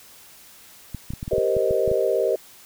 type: clicks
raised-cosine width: 5 ms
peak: -18 dBFS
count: 11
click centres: 0.947 / 1.105 / 1.136 / 1.229 / 1.279 / 1.333 / 1.382 / 1.567 / 1.709 / 1.878 / 1.915 s
type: chord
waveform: sine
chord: C minor seventh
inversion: second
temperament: equal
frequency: 392 / 466.2 / 523.3 / 622.3 Hz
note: G4 / Bb4 / C5 / Eb5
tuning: 0 / 0 / 0 / 0 cents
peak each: -24 dBFS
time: 1.31-2.36 s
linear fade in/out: 5 ms
effects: white hiss -48 dBFS RMS until 2.65 s